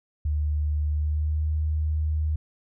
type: tone with pitch glide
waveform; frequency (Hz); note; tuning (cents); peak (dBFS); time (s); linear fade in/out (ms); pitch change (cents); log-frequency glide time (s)
sine; 75 to 77.11; D2 to D#2; +37 to -15; -22; 0.25-2.36; 5; +48; 0.9-1.47
effects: none